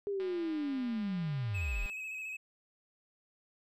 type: linear sweep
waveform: sine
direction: down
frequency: 410.1 to 32.83 Hz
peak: -32 dBFS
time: 0.07-1.86 s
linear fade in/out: 0 ms
type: click train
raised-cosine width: 0.3 ms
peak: -35 dBFS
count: 344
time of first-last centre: 0.2-1.898 s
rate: 202 Hz
type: tone with vibrato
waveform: triangle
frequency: 2562 Hz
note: E7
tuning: 50 cents flat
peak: -37 dBFS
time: 1.54-2.37 s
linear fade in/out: 10 ms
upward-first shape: square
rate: 14 Hz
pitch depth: 25 cents each way
effects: none